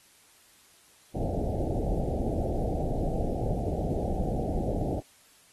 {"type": "low-pass noise", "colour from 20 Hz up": "pink", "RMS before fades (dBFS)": -29, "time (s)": [1.14, 5.01], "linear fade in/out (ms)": 20, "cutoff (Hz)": 780, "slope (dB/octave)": 96, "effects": ["white hiss -59 dBFS RMS until 5.52 s", "AAC 32 kbps"]}